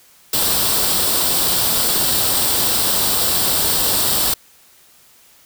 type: noise with comb filter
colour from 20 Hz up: white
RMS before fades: -17 dBFS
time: 0.33-4.34 s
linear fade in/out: 5 ms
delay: 0.23 ms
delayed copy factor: +0.55
effects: white hiss -50 dBFS RMS until 5.45 s